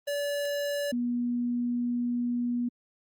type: tone pair in turn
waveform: square / sine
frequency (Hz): 575 / 241.8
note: D5 / B3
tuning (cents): -37 / -36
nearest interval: octave + minor third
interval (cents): 1499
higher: first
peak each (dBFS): -29 / -26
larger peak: second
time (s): 0.07-0.92 / 0.92-2.69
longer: second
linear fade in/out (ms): 10
effects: Opus 24 kbps